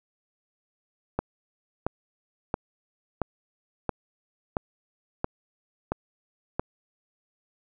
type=click train; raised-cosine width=1 ms; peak=-11 dBFS; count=9; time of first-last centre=1.19-6.595 s; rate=1.48 Hz; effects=none